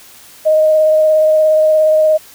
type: tone with vibrato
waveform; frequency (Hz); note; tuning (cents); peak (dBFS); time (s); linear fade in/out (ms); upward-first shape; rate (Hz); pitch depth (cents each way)
sine; 622.3; D#5; 0; -7; 0.45-2.18; 20; sine; 17; 12
effects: white hiss -40 dBFS RMS until 2.34 s